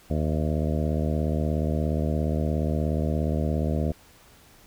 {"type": "harmonic tone with a mistuned harmonic", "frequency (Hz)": 77, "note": "D#2", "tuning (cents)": -17, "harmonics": [1, 2, 3, 4, 5, 6, 7, 8, 9], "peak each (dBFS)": [-26, -28, -30, -35, -37, -37, -36, -37, -39], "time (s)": [0.1, 3.92], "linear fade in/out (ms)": 5, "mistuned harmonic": 9, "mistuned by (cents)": -45, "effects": ["pink hiss -54 dBFS RMS until 4.66 s"]}